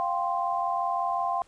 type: chord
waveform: sine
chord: F suspended second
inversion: none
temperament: equal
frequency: 698.5 / 784 / 1046.5 Hz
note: F5 / G5 / C6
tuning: 0 / 0 / 0 cents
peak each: -29 / -30 / -29 dBFS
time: 0-1.42 s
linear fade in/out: 0 ms
effects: pink hiss -60 dBFS RMS until 1.47 s + resampled to 22050 Hz